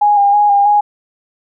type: tone with vibrato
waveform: sine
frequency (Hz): 817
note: G#5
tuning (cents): -29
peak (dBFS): -7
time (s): 0.01-0.81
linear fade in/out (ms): 10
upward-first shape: square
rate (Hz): 3.1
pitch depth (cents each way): 24
effects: none